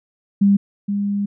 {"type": "tone pair in turn", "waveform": "sine", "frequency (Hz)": [199.8, 202.1], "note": ["G3", "G#3"], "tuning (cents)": [33, -47], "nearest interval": "unison", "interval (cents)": 20, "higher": "second", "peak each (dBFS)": [-10, -18], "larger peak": "first", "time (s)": [[0.41, 0.57], [0.88, 1.26]], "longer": "second", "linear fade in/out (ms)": 10, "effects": []}